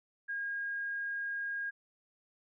sine tone, 1627 Hz, G#6, 36 cents flat, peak -34 dBFS, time 0.28-1.71 s, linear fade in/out 20 ms, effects none

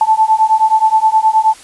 sine beating tone pair, 872 / 881.5 Hz, A5 / A5, -16 / +3 cents, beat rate 9.5 Hz, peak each -11 dBFS, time 0.01-1.54 s, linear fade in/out 2 ms, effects white hiss -38 dBFS RMS until 1.63 s + resampled to 24000 Hz

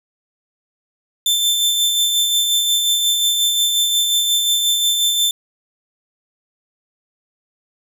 sawtooth tone with tremolo, 3547 Hz, A7, 13 cents sharp, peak -10 dBFS, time 1.26-5.31 s, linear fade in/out 2 ms, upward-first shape sine, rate 5.6 Hz, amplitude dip 35%, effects none

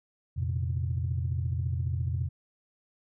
sine chord, F suspended fourth, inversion none, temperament just, 87.31 / 116.41 / 130.96 Hz, F2 / Bb2 / C3, 0 / -2 / +2 cents, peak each -29 / -33 / -32 dBFS, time 0.36-2.29 s, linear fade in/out 20 ms, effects tanh soft clip ceiling -19 dBFS

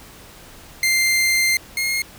sawtooth tone pair in turn, 2093 / 2144 Hz, C7 / C7, 0 / +42 cents, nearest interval unison, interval 42 cents, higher second, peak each -12 / -16 dBFS, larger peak first, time 0.83-1.57 / 1.77-2.02 s, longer first, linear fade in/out 2 ms, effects pink hiss -43 dBFS RMS until 2.18 s

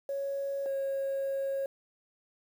sine tone pair in turn, 554.4 / 545.8 Hz, C#5 / C#5, 0 / -27 cents, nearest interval unison, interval 27 cents, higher first, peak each -30 / -28 dBFS, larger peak second, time 0.09-0.66 / 0.66-1.66 s, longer second, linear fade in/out 2 ms, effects tanh soft clip ceiling -26 dBFS + 9-bit

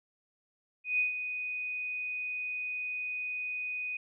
sine tone with ADSR envelope, 2489 Hz, D#7, in tune, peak -24 dBFS, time 0.84-3.97 s, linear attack 150 ms, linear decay 130 ms, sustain -9 dB, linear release 4 ms, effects none

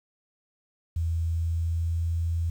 sine tone with pitch glide, 82.8 to 83.71 Hz, E2 to E2, +8 to +27 cents, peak -24 dBFS, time 0.96-2.5 s, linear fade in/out 5 ms, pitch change +19 cents, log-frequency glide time 1.28-2.16 s, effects 9-bit

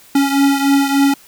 square beating tone pair, 277.2 / 280.6 Hz, C#4 / C#4, 0 / +21 cents, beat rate 3.4 Hz, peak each -13 / -18 dBFS, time 0.15-1.14 s, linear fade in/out 5 ms, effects white hiss -45 dBFS RMS until 1.27 s

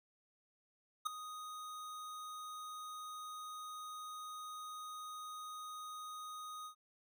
square tone with ADSR envelope, 1244.5 Hz, D#6, in tune, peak -32 dBFS, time 1.05-6.75 s, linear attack 17 ms, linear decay 6 ms, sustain -14 dB, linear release 92 ms, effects none

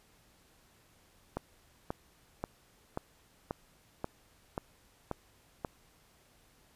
click train, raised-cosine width 1 ms, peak -20 dBFS, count 9, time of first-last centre 1.37-5.648 s, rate 1.87 Hz, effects pink hiss -65 dBFS RMS until 6.75 s + resampled to 32000 Hz

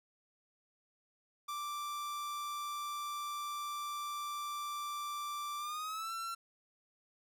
45% pulse tone with pitch glide, 1174.7 to 1349.4 Hz, D6 to E6, 0 to +40 cents, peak -38 dBFS, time 1.48-6.35 s, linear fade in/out 10 ms, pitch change +240 cents, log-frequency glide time 5.58-6.13 s, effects none

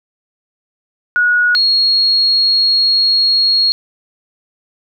sine tone pair in turn, 1456 / 4298 Hz, F#6 / C8, -28 / +46 cents, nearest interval octave + perfect fifth, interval 1874 cents, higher second, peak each -9 dBFS, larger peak neither, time 1.16-1.55 / 1.55-3.72 s, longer second, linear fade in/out 0 ms, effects none

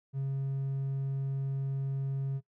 triangle tone, 136.2 Hz, C#3, 30 cents flat, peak -27 dBFS, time 0.13-2.41 s, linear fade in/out 50 ms, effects noise-tail reverb RT60 0.1 s tail -19 dB re dry + tanh soft clip ceiling -25 dBFS

